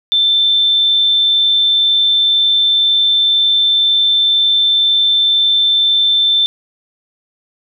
sine tone, 3549 Hz, A7, 14 cents sharp, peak -9 dBFS, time 0.12-6.46 s, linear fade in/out 0 ms, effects none

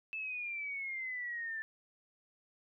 sine exponential sweep, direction down, 2637 to 1760 Hz, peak -37 dBFS, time 0.13-1.62 s, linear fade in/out 0 ms, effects none

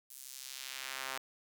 sawtooth tone with high-pass filter sweep, 132.6 Hz, C3, 23 cents sharp, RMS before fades -44 dBFS, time 0.1-1.18 s, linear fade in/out 5 ms, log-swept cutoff 10000 to 990 Hz, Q 0.86, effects none

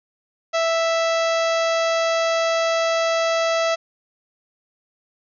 harmonic tone with a mistuned harmonic, 659.3 Hz, E5, in tune, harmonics 1 / 2 / 3 / 4 / 5 / 6 / 7 / 8 / 9 / 10, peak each -19 / -25 / -29 / -31 / -33 / -35 / -36 / -37 / -38 / -39 dBFS, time 0.53-3.76 s, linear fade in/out 20 ms, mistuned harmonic 8, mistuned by -20 cents, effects none

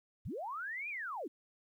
sine linear two-way sweep, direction up then down, 51.2 to 2489 to 240.1 Hz, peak -38 dBFS, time 0.25-1.28 s, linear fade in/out 10 ms, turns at 0.89 s, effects 12-bit

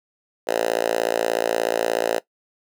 5% pulse tone with high-pass filter, 56.7 Hz, A#1, 47 cents flat, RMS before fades -22 dBFS, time 0.47-2.19 s, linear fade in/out 10 ms, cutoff 510 Hz, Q 2.3, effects noise-tail reverb RT60 0.1 s tail -18 dB re dry

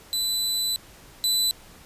sawtooth tone pair in turn, 3996 / 3996 Hz, B7 / B7, +20 / +20 cents, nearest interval unison, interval 0 cents, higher neither, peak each -20 / -17 dBFS, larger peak second, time 0.13-0.76 / 1.24-1.51 s, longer first, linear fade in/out 0 ms, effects pink hiss -49 dBFS RMS until 1.85 s + resampled to 32000 Hz

